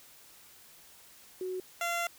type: tone pair in turn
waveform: sine / 15% pulse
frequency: 370 / 687.3 Hz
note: F#4 / F5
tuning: 0 / -28 cents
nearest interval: major seventh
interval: 1072 cents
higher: second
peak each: -33 / -24 dBFS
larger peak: second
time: 1.41-1.6 / 1.81-2.07 s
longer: second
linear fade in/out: 2 ms
effects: white hiss -56 dBFS RMS until 2.18 s